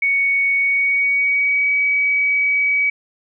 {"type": "tone with pitch glide", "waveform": "sine", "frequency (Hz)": [2228, 2272], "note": ["C#7", "C#7"], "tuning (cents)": [8, 42], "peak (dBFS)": -14, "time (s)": [0.02, 2.9], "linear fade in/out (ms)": 5, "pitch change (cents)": 34, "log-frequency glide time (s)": [0.55, 1.71], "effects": []}